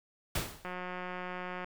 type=noise with exponential decay; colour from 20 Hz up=pink; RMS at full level=-30 dBFS; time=0.35-0.74 s; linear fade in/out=5 ms; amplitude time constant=84 ms
type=click train; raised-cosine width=0.5 ms; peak=-25 dBFS; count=181; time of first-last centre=0.65-1.644 s; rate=181 Hz
effects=none